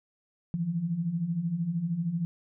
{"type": "beating tone pair", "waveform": "sine", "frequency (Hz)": [159.3, 172.3], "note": ["D#3", "F3"], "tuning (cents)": [41, -23], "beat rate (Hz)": 13, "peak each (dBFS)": [-34, -28], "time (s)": [0.54, 2.25], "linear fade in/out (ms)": 0, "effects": []}